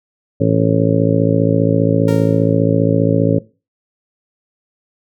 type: harmonic tone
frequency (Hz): 55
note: A1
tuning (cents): 0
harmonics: 2 / 3 / 4 / 5 / 6 / 7 / 8 / 9 / 10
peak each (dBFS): -17 / -17 / -24 / -17 / -25 / -28 / -19 / -24 / -19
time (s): 0.4-3.39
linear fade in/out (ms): 10
type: tone with exponential decay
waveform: sawtooth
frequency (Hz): 463.9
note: A#4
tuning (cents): -8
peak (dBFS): -19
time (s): 2.08-2.64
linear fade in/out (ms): 2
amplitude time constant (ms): 120
effects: noise-tail reverb RT60 0.3 s tail -20 dB re dry